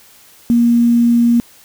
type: tone with quantisation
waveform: sine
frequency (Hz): 236.2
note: A#3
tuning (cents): +23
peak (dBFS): -8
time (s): 0.5-1.4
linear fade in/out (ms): 0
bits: 6
effects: white hiss -45 dBFS RMS until 1.64 s